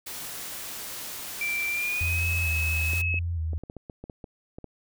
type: noise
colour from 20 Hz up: white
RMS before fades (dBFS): -37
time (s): 0.06-3.02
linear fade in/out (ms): 10
type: tone with pitch glide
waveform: sine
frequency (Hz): 2349 to 2576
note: D7 to E7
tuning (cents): 0 to -41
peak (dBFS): -26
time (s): 1.41-3.19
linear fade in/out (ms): 2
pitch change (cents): +159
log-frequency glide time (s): 1.68-2.26
type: tone with vibrato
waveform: sine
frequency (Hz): 82.7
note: E2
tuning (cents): +6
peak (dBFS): -26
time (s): 2.01-3.58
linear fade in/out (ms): 0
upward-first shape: square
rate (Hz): 1.1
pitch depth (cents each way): 54
type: clicks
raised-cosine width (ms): 2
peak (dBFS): -26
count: 12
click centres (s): 2.934 / 3.142 / 3.533 / 3.636 / 3.699 / 3.767 / 3.898 / 4.04 / 4.098 / 4.242 / 4.585 / 4.643
effects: none